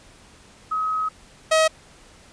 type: tone pair in turn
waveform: sine / sawtooth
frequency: 1272 / 636 Hz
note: D#6 / D#5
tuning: +38 / +38 cents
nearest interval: octave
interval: 1200 cents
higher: first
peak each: -21 / -11 dBFS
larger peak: second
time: 0.71-1.09 / 1.51-1.68 s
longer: first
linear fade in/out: 10 ms
effects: pink hiss -50 dBFS RMS until 2.32 s + resampled to 22050 Hz